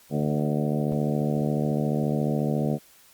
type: harmonic tone with a mistuned harmonic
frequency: 74.2 Hz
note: D2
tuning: 18 cents sharp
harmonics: 2 / 3 / 4 / 5 / 6 / 7 / 8 / 9 / 10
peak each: -26 / -27 / -32 / -36 / -33 / -35 / -35 / -40 / -39 dBFS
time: 0.1-2.79 s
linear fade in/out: 50 ms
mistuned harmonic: 8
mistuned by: +19 cents
effects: white hiss -55 dBFS RMS until 3.13 s + Opus 48 kbps